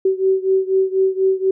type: beating tone pair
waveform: sine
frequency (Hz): 380 / 384.1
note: F#4 / G4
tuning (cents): +46 / -35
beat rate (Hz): 4.1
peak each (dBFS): -16 / -18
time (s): 0.05-1.51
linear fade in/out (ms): 5
effects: none